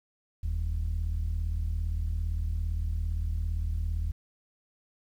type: tone pair together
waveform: sine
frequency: 42.41 / 80 Hz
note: E1 / D#2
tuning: +50 / +49 cents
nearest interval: major seventh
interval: 1099 cents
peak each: -28 dBFS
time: 0.43-4.12 s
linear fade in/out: 10 ms
effects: tanh soft clip ceiling -24 dBFS + 10-bit